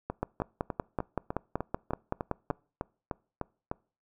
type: two click trains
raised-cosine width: 1 ms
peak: -15 / -18 dBFS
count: 13 / 13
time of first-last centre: 0.23-2.503 / 0.1-3.714 s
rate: 5.28 / 3.32 Hz
effects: noise-tail reverb RT60 0.4 s tail -25 dB re dry